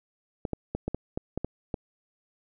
clicks, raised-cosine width 2 ms, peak -16 dBFS, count 9, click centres 0.452 / 0.533 / 0.75 / 0.88 / 0.946 / 1.175 / 1.376 / 1.446 / 1.742 s, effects none

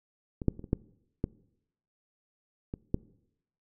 clicks, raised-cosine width 3 ms, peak -23 / -10 / -28 / -29 / -12 / -15 / -22 / -13 dBFS, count 8, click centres 0.418 / 0.483 / 0.594 / 0.642 / 0.731 / 1.241 / 2.739 / 2.944 s, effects noise-tail reverb RT60 0.8 s tail -22 dB re dry

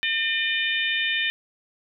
harmonic tone, 604 Hz, D5, 48 cents sharp, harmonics 3 / 4 / 5 / 6, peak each -26 / -27 / -28 / -29 dBFS, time 0.03-1.3 s, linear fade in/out 0 ms, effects none

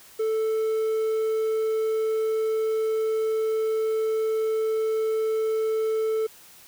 triangle tone, 440 Hz, A4, in tune, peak -20 dBFS, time 0.19-6.27 s, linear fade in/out 10 ms, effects white hiss -50 dBFS RMS until 6.67 s

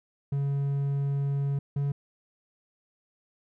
triangle tone pair in turn, 140 / 141.38 Hz, C#3 / C#3, +18 / +34 cents, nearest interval unison, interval 16 cents, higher second, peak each -23 dBFS, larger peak neither, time 0.32-1.59 / 1.76-1.92 s, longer first, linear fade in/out 5 ms, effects none

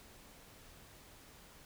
silence, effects pink hiss -58 dBFS RMS until 1.65 s

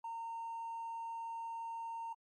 triangle tone with hard clipping, 917 Hz, A#5, 29 cents flat, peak -40 dBFS, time 0.04-2.13 s, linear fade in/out 5 ms, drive 2 dB, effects AAC 48 kbps

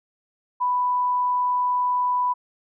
sine tone, 991 Hz, B5, 6 cents sharp, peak -19 dBFS, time 0.6-2.34 s, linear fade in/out 20 ms, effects none

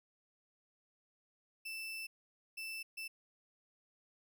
35% pulse tone bursts at uneven times, 2652 Hz, E7, 10 cents sharp, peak -40 dBFS, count 3, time 1.65-2.07 / 2.57-2.83 / 2.97-3.08 s, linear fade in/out 10 ms, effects none

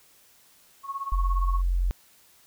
sine tone with tremolo, 1100 Hz, C#6, 14 cents flat, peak -27 dBFS, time 0.83-1.62 s, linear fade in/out 50 ms, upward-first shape sine, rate 17 Hz, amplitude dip 80%
sine tone, 44.53 Hz, F1, 34 cents sharp, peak -21 dBFS, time 1.12-1.91 s, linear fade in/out 0 ms
effects white hiss -58 dBFS RMS until 2.46 s

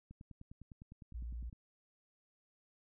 click train, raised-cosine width 5 ms, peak -40 dBFS, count 15, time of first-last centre 0.11-1.528 s, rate 9.87 Hz
sine tone, 58.5 Hz, A#1, 7 cents sharp, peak -40 dBFS, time 1.14-1.5 s, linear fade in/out 10 ms
effects none

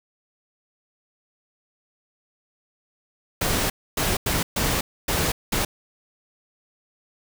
pink noise bursts at uneven times, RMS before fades -23 dBFS, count 6, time 3.41-3.7 / 3.97-4.17 / 4.26-4.43 / 4.56-4.81 / 5.08-5.32 / 5.52-5.65 s, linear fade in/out 5 ms, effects none

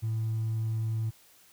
triangle tone with hard clipping, 111.2 Hz, A2, 19 cents sharp, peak -27 dBFS, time 0.02-1.11 s, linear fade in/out 20 ms, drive 2 dB, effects white hiss -59 dBFS RMS until 1.52 s

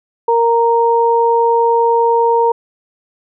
sine tone pair together, 465 / 930 Hz, A#4 / A#5, -4 / -4 cents, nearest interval octave, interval 1200 cents, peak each -12 dBFS, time 0.28-2.52 s, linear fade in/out 5 ms, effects none

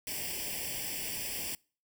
white noise with comb filter, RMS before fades -37 dBFS, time 0.07-1.55 s, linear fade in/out 2 ms, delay 0.38 ms, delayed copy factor +0.95, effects noise-tail reverb RT60 0.4 s tail -26 dB re dry

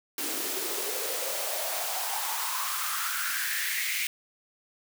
white noise with high-pass filter sweep, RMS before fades -31 dBFS, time 0.18-4.07 s, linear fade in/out 2 ms, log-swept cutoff 290 to 2300 Hz, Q 5.1, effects none

